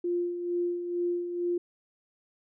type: tone with tremolo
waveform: sine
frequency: 350 Hz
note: F4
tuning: 4 cents sharp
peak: -25 dBFS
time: 0.04-1.58 s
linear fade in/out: 5 ms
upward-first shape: sine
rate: 2.2 Hz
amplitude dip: 55%
effects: none